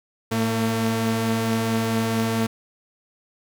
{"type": "tone pair together", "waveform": "sawtooth", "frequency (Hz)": [110.9, 226.3], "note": ["A2", "A3"], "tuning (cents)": [14, 49], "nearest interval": "octave", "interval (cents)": 1235, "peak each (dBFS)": [-22, -18], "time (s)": [0.31, 2.47], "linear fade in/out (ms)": 10, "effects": []}